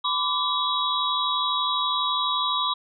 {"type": "tone cluster", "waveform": "sine", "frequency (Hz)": [1009, 1161, 3381, 3826], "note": ["B5", "D6", "G#7", "A#7"], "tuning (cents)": [37, -20, 30, 44], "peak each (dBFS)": [-27, -27, -29, -27], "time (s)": [0.04, 2.74], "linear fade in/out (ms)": 10, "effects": []}